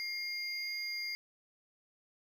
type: tone pair together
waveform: triangle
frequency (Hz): 2125 / 4826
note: C7 / D8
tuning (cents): +26 / +46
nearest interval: octave + major second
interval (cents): 1420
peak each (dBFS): -37 / -38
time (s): 0-1.15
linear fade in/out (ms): 0
effects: 11-bit